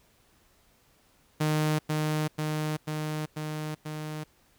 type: tone with echo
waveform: sawtooth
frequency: 153.6 Hz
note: D#3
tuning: 22 cents flat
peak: -20 dBFS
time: 1.4-1.79 s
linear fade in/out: 10 ms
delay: 490 ms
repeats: 5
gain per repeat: -2 dB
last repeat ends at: 4.24 s
effects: pink hiss -64 dBFS RMS until 4.58 s